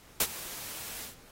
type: noise with ADSR envelope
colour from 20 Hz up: white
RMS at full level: -23 dBFS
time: 0.2-1.16 s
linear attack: 4 ms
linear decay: 60 ms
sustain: -18 dB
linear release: 130 ms
effects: pink hiss -56 dBFS RMS until 1.31 s + AAC 48 kbps